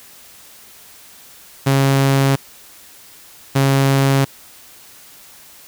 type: tone pair in turn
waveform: sawtooth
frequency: 136.6 / 136.6 Hz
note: C#3 / C#3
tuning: -25 / -25 cents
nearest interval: unison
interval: 0 cents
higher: neither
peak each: -8 dBFS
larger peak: neither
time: 1.66-2.36 / 3.55-4.25 s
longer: neither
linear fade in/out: 10 ms
effects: white hiss -43 dBFS RMS until 5.67 s